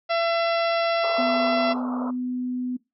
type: harmonic tone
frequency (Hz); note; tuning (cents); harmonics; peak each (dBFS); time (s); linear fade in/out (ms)
673; E5; +36; 1 / 2 / 3 / 4 / 5 / 6 / 7 / 8; -22 / -28 / -32 / -34 / -36 / -38 / -39 / -40; 0.09-1.74; 20
type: band-pass noise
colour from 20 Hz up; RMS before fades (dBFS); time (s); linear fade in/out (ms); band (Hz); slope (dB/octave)
white; -34; 1.03-2.11; 10; 410 to 1300; 96
type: tone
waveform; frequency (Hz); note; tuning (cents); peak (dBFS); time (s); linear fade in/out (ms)
sine; 250.4; B3; +24; -25; 1.18-2.77; 10
effects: noise-tail reverb RT60 0.2 s tail -20 dB re dry